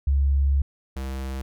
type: tone pair in turn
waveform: sine / square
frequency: 69.3 / 66.34 Hz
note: C#2 / C2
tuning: 0 / +25 cents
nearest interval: minor second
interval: 75 cents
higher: first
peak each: -17 / -29 dBFS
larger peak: first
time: 0.07-0.62 / 0.96-1.42 s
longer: first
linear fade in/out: 5 ms
effects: none